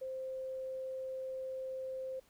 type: tone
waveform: sine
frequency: 523.3 Hz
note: C5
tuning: in tune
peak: -38 dBFS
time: 0.01-2.2 s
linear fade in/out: 10 ms
effects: pink hiss -68 dBFS RMS until 2.29 s